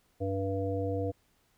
harmonic tone, 97.1 Hz, G2, 16 cents flat, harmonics 1 / 3 / 5 / 7, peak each -33 / -36 / -33 / -39 dBFS, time 0.2-1.12 s, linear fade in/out 20 ms, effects pink hiss -70 dBFS RMS until 1.57 s

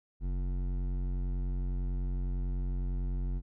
sine tone with hard clipping, 45.45 Hz, F#1, 30 cents flat, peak -32 dBFS, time 0.2-3.42 s, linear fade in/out 50 ms, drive 12 dB, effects none

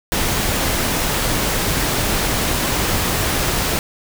pink noise, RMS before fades -19 dBFS, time 0.12-3.79 s, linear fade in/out 0 ms, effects none

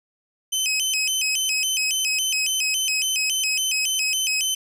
20% pulse tone with vibrato, 2794 Hz, F7, in tune, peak -15 dBFS, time 0.52-4.55 s, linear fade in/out 10 ms, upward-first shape square, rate 3.6 Hz, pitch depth 160 cents each way, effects none

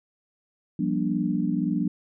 sine chord, G minor seventh, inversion third, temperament equal with one note detuned, 174.61 / 196 / 238.4 / 293.7 Hz, F3 / G3 / Bb3 / D4, 0 / 0 / +39 / 0 cents, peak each -28 dBFS, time 0.79-1.88 s, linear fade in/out 5 ms, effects none

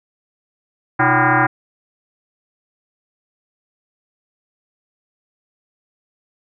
sine tone with frequency modulation, 311.1 Hz, D#4, in tune, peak -11 dBFS, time 0.99-1.47 s, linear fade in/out 10 ms, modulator 219 Hz, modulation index 7, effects none

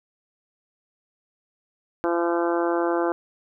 harmonic tone, 170.8 Hz, F3, 38 cents flat, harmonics 2 / 3 / 4 / 5 / 6 / 7 / 8 / 9, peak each -23 / -27 / -29 / -31 / -33 / -34 / -35 / -36 dBFS, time 2.04-3.12 s, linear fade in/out 0 ms, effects none

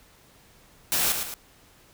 white noise with echo, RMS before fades -24 dBFS, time 0.92-1.12 s, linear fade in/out 0 ms, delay 110 ms, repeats 2, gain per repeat -6 dB, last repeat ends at 1.34 s, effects pink hiss -56 dBFS RMS until 1.93 s

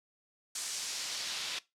pink noise with band-pass filter sweep, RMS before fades -38 dBFS, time 0.55-1.59 s, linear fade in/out 5 ms, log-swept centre 7200 to 3600 Hz, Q 1.3, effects noise-tail reverb RT60 0.2 s tail -19 dB re dry + low-pass 12000 Hz 12 dB/octave

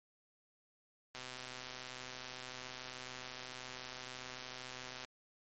click train, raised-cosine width 0.2 ms, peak -28 dBFS, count 496, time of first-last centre 1.15-5.048 s, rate 127 Hz, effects MP3 32 kbps

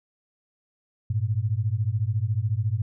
sine beating tone pair, 100.9 / 114.9 Hz, G#2 / A#2, -49 / -25 cents, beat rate 14 Hz, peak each -25 dBFS, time 1.1-2.82 s, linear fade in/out 5 ms, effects none

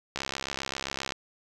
click train, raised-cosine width 0.2 ms, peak -14 dBFS, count 66, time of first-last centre 0.16-1.122 s, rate 67.6 Hz, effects none

